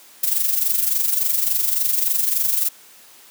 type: noise with amplitude modulation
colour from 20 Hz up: violet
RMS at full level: -17 dBFS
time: 0.23-2.69 s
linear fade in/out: 5 ms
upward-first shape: sine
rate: 23.5 Hz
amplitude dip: 60%
effects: white hiss -47 dBFS RMS until 3.3 s + high-pass 200 Hz 12 dB/octave